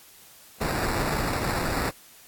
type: noise with sample-and-hold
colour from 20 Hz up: pink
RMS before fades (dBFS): -27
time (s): 0.6-1.91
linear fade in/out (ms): 20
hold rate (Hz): 3150
effects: white hiss -51 dBFS RMS until 2.27 s + AAC 64 kbps